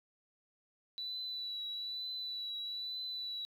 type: tone with vibrato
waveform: triangle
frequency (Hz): 3955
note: B7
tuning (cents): +2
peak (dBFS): -35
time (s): 0.98-3.45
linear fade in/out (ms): 0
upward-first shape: triangle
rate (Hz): 1.1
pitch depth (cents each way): 31
effects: tanh soft clip ceiling -36 dBFS + 12-bit

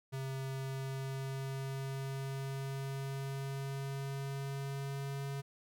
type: tone with pitch glide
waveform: square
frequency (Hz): 133.9 to 138.62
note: C3 to C#3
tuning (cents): +40 to 0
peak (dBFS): -38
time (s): 0.12-5.42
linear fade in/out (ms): 20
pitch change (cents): +60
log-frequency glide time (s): 0.47-5.27
effects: none

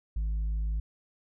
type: tone with tanh clipping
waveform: sine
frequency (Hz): 53.1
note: G#1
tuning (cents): +39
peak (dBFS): -28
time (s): 0.16-0.8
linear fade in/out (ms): 5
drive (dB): 3
effects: none

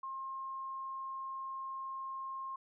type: tone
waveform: sine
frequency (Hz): 1067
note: C6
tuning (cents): +34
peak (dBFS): -39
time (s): 0.03-2.56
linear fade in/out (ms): 5
effects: none

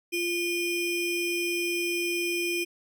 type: ring-modulated tone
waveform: square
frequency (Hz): 1396.9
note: F6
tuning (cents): 0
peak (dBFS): -24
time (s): 0.12-2.65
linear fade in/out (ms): 20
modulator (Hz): 1050
effects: none

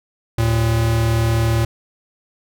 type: tone pair together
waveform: square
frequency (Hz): 76.09 / 114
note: D#2 / A#2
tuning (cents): -38 / -38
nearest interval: perfect fifth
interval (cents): 700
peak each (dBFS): -23 / -16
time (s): 0.38-1.65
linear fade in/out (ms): 5
effects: none

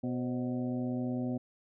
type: harmonic tone with a mistuned harmonic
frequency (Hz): 124.2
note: B2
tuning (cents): +10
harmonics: 1 / 2 / 3 / 4 / 5 / 6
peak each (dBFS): -38 / -32 / -44 / -44 / -45 / -49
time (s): 0.03-1.38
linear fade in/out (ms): 10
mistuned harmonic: 4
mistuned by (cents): +97
effects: none

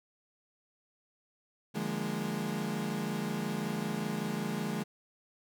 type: chord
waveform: 35% pulse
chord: Bb dominant seventh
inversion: first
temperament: equal with one note detuned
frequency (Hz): 149.66 / 174.61 / 207.7 / 233.1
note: D3 / F3 / Ab3 / Bb3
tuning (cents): +33 / 0 / 0 / 0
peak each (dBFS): -38 / -37 / -34 / -38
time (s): 1.74-4.84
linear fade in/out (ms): 20
effects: none

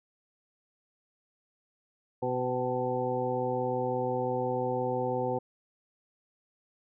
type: harmonic tone with a mistuned harmonic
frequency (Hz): 125.8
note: B2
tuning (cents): +32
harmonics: 1 / 2 / 3 / 4 / 6 / 7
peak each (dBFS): -37 / -37 / -35 / -31 / -36 / -36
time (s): 2.22-5.39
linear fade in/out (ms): 10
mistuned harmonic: 6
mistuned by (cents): +21
effects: none

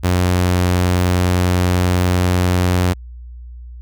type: tone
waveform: sawtooth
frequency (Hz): 90.1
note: F#2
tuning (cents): -45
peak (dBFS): -9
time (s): 0.03-2.94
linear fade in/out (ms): 20
effects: added 60 Hz sine -31 dBFS peak until 3.81 s

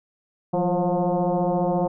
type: tone with frequency modulation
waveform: sine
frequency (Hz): 184.3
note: F#3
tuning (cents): -7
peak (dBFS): -19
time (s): 0.53-1.88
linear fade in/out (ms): 10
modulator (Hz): 177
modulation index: 3.7
effects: none

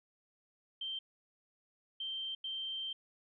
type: tone bursts at uneven times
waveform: sine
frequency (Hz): 3136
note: G7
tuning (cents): 0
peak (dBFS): -37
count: 3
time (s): 0.81-0.99 / 2-2.35 / 2.44-2.93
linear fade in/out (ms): 5
effects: none

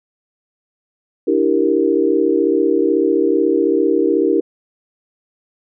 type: chord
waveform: sine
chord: E half-diminished seventh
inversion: third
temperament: equal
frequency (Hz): 293.7 / 329.6 / 392 / 466.2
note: D4 / E4 / G4 / Bb4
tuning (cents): 0 / 0 / 0 / 0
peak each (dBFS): -19 / -17 / -17 / -18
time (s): 1.27-4.41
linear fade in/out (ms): 10
effects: none

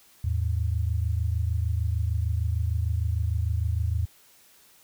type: tone pair together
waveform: sine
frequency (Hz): 79.4 / 106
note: D#2 / G#2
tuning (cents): +36 / +36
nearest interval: perfect fourth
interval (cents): 500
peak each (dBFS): -25 / -27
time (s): 0.24-4.06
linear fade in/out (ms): 5
effects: white hiss -57 dBFS RMS until 4.83 s

